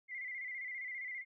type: tone with vibrato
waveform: sine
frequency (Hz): 2063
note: C7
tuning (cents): -25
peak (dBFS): -40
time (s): 0.08-1.25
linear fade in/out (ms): 50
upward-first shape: square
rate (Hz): 15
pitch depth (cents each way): 55
effects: none